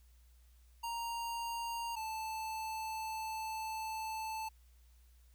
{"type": "tone pair in turn", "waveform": "square", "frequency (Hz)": [932.3, 879.9], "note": ["A#5", "A5"], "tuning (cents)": [0, 0], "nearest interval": "minor second", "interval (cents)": 100, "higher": "first", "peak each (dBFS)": [-38, -39], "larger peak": "first", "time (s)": [[0.83, 1.96], [1.96, 4.49]], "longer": "second", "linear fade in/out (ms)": 10, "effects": ["added 60 Hz sine -60 dBFS peak until 5.34 s", "white hiss -73 dBFS RMS until 5.34 s"]}